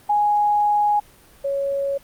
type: tone pair in turn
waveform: sine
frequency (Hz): 830.6 / 555.4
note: G#5 / C#5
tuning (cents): 0 / +3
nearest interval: perfect fifth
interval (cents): 697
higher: first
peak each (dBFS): -15 / -20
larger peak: first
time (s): 0.09-1 / 1.44-1.98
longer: first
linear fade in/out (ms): 10
effects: pink hiss -50 dBFS RMS until 2.03 s + Opus 32 kbps